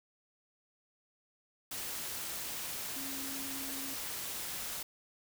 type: tone in noise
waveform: sine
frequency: 271.2 Hz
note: C#4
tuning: 38 cents flat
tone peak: -45 dBFS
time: 2.96-3.94 s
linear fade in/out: 5 ms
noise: white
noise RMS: -40 dBFS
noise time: 1.71-4.83 s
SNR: -8 dB
effects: none